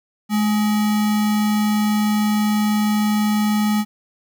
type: tone with sample-and-hold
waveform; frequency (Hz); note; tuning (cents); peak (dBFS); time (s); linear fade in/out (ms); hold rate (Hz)
sine; 211.9; G#3; +35; -15; 0.29-3.85; 50; 1050
effects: none